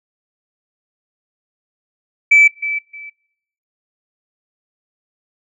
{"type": "tone with echo", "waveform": "sine", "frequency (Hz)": 2313, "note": "D7", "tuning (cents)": -27, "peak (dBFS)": -4, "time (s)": [2.31, 2.48], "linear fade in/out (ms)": 10, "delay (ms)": 310, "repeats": 2, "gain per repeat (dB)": -13, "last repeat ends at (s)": 3.1, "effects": ["noise-tail reverb RT60 0.8 s tail -26 dB re dry", "tanh soft clip ceiling -2 dBFS"]}